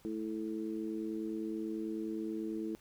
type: harmonic tone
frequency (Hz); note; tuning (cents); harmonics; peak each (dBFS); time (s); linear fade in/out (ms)
109.3; A2; -11; 2 / 3 / 4; -41 / -37 / -44; 0.05-2.75; 0
effects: pink hiss -64 dBFS RMS until 2.8 s